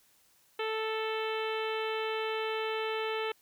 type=harmonic tone; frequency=440 Hz; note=A4; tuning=in tune; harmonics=1 / 2 / 3 / 4 / 5 / 6 / 7 / 8 / 9; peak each=-33 / -39 / -40 / -43 / -43 / -42 / -43 / -49 / -51 dBFS; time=0.59-3.32 s; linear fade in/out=5 ms; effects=white hiss -66 dBFS RMS until 3.41 s